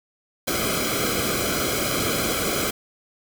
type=noise with comb filter; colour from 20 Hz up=pink; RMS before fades=-24 dBFS; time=0.47-2.71 s; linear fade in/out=10 ms; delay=1.1 ms; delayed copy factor=-0.9; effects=none